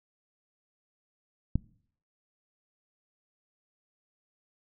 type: click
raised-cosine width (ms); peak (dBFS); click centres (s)
5; -13; 1.556
effects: noise-tail reverb RT60 0.6 s tail -23 dB re dry